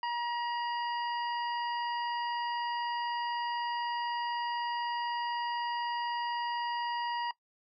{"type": "harmonic tone", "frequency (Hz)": 952, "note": "A#5", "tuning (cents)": 36, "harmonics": [1, 2, 3, 5], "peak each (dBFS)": [-31, -42, -44, -47], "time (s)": [0.03, 7.31], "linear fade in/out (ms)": 2, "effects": ["noise-tail reverb RT60 0.1 s tail -20 dB re dry"]}